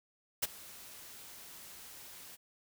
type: noise with ADSR envelope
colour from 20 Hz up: white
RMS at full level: -29 dBFS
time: 0.42-2.37 s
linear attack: 14 ms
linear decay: 26 ms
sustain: -22 dB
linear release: 28 ms
effects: none